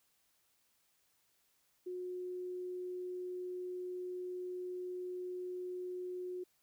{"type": "tone", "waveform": "sine", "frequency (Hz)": 362.7, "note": "F#4", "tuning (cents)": -34, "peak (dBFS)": -39, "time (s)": [1.86, 6.44], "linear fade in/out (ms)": 10, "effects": ["white hiss -75 dBFS RMS until 6.62 s"]}